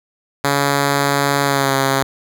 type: tone with pitch glide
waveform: 5% pulse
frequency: 141 to 136.12 Hz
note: C#3 to C#3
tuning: +30 to -31 cents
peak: -3 dBFS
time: 0.44-2.03 s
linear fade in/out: 5 ms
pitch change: -61 cents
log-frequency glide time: 1.43-1.73 s
effects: none